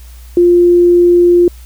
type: tone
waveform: sine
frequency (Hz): 350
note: F4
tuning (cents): +4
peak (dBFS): -4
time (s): 0.37-1.48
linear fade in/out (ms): 2
effects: added 60 Hz sine -31 dBFS peak until 1.65 s + white hiss -44 dBFS RMS until 1.65 s